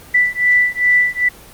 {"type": "beating tone pair", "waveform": "sine", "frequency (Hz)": [1975.5, 1978], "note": ["B6", "B6"], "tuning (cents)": [0, 2], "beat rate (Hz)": 2.5, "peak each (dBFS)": -14, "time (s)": [0.14, 1.29], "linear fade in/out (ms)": 10, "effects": ["pink hiss -40 dBFS RMS until 1.53 s", "Opus 24 kbps"]}